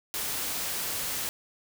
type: noise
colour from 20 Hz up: white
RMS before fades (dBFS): -32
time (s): 0.14-1.29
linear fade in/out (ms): 0
effects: none